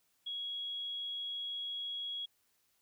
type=tone; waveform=sine; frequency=3322 Hz; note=G#7; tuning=in tune; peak=-37 dBFS; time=0.26-2.26 s; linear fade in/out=10 ms; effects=white hiss -75 dBFS RMS until 2.81 s